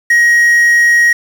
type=tone with quantisation; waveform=triangle; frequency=1889 Hz; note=A#6; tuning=22 cents sharp; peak=-4 dBFS; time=0.1-1.13 s; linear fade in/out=5 ms; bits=5; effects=none